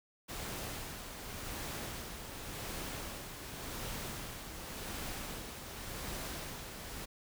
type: noise with tremolo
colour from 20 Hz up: pink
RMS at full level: -41 dBFS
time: 0.28-7.06 s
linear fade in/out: 20 ms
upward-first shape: sine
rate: 0.89 Hz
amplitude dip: 45%
effects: none